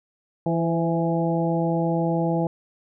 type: harmonic tone with a mistuned harmonic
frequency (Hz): 166.2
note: E3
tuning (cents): +15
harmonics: 1 / 2 / 3 / 4 / 5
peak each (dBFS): -23 / -26 / -28 / -29 / -30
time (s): 0.46-2.47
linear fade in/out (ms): 2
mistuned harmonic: 3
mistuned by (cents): +30
effects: none